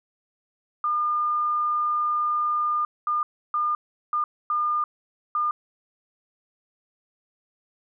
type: tone bursts at uneven times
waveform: sine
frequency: 1209 Hz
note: D6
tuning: 50 cents sharp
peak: -21 dBFS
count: 6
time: 0.84-2.85 / 3.07-3.23 / 3.54-3.75 / 4.13-4.24 / 4.5-4.84 / 5.35-5.51 s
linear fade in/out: 2 ms
effects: none